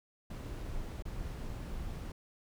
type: noise with dropouts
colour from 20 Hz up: brown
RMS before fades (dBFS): -40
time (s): 0.3-2.12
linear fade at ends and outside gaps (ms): 5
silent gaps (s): 1.024-1.052
effects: none